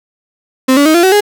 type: tone with pitch steps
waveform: 35% pulse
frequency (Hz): 260.7 / 285.9 / 313.6 / 344 / 377.3 / 413.8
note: C4 / D4 / D#4 / F4 / F#4 / G#4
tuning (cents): -6 / -46 / +14 / -26 / +34 / -6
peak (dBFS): -4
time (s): 0.68-1.208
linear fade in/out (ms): 10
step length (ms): 88
effects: none